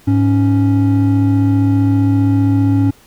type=tone pair together; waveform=triangle; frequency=104.5 / 278.3 Hz; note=G#2 / C#4; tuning=+11 / +7 cents; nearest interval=octave + perfect fourth; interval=1696 cents; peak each=-10 dBFS; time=0.07-2.91 s; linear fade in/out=10 ms; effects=tanh soft clip ceiling 0 dBFS + pink hiss -47 dBFS RMS until 3.06 s